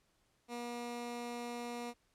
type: tone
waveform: 15% pulse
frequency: 239.6 Hz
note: A#3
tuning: 48 cents sharp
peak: -34 dBFS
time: 0.48-1.94 s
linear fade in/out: 50 ms
effects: pink hiss -75 dBFS RMS until 2.14 s + low-pass 11000 Hz 12 dB/octave